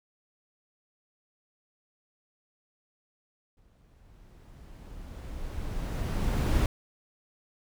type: noise with exponential growth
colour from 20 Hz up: brown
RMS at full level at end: -22 dBFS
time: 3.57-6.66 s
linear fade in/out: 2 ms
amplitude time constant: 670 ms
effects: none